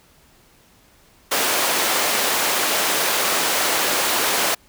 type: high-pass noise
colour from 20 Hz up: pink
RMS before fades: -20 dBFS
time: 1.31-4.55 s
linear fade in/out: 10 ms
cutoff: 480 Hz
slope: 12 dB/octave
effects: pink hiss -54 dBFS RMS until 4.68 s